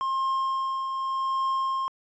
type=tone with tremolo; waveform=triangle; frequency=1065 Hz; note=C6; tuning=30 cents sharp; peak=-21 dBFS; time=0.01-1.88 s; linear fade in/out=0 ms; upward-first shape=triangle; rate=0.85 Hz; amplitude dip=45%; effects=resampled to 16000 Hz